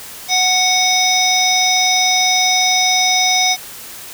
harmonic tone, 740 Hz, F#5, in tune, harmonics 1 / 3 / 5 / 7 / 8, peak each -18 / -18 / -18 / -18 / -18 dBFS, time 0.28-3.57 s, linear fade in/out 50 ms, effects white hiss -33 dBFS RMS until 4.13 s

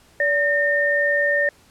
sine tone pair together, 576 / 1821.8 Hz, D5 / A#6, -34 / -40 cents, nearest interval octave + minor sixth, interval 1994 cents, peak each -21 / -18 dBFS, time 0.2-1.49 s, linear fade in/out 2 ms, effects pink hiss -54 dBFS RMS until 1.7 s + low-pass 12000 Hz 12 dB/octave

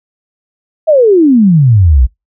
sine exponential sweep, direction down, 660 to 56.5 Hz, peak -3 dBFS, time 0.87-2.07 s, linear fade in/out 20 ms, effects noise-tail reverb RT60 0.2 s tail -26 dB re dry

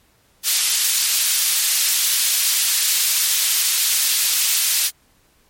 pink high-pass noise, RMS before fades -18 dBFS, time 0.43-4.91 s, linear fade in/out 50 ms, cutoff 3600 Hz, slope 12 dB/octave, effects pink hiss -58 dBFS RMS until 5.49 s + MP3 64 kbps

